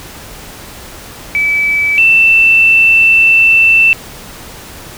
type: tone pair in turn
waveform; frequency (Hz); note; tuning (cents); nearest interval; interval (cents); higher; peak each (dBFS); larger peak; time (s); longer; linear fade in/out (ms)
sine; 2300 / 2670; D7 / E7; -37 / +22; minor third; 259; second; -9 / -4; second; 1.35-1.98 / 1.98-3.93; second; 0
effects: pink hiss -31 dBFS RMS until 4.97 s